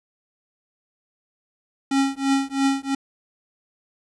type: tone with tremolo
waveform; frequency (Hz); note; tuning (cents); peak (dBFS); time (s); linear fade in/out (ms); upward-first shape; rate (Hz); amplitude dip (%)
square; 272.8; C#4; -28; -16; 1.91-2.95; 5; triangle; 3; 100
effects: resampled to 22050 Hz + 9-bit